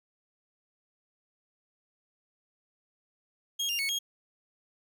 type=tone with pitch steps; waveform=30% pulse; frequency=3260 / 2799 / 2209 / 3266 Hz; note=G#7 / F7 / C#7 / G#7; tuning=-33 / +3 / -7 / -30 cents; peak=-26 dBFS; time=3.59-3.99 s; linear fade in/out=10 ms; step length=100 ms; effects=none